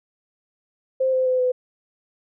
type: tone with pitch steps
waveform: sine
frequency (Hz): 523.3 / 516.7 / 510.2 / 503.7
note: C5 / C5 / C5 / B4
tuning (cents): 0 / -22 / -44 / +34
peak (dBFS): -17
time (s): 1-1.52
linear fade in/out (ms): 10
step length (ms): 130
effects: none